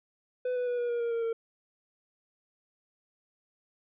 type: tone with pitch steps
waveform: triangle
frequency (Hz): 501 / 494.4 / 487.9 / 481.4 / 475.1 / 468.8 / 462.6 / 456.5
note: B4 / B4 / B4 / B4 / A#4 / A#4 / A#4 / A#4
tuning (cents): +25 / +2 / -21 / -44 / +33 / +10 / -13 / -36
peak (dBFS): -26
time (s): 0.45-1.33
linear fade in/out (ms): 5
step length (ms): 110
effects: resampled to 8000 Hz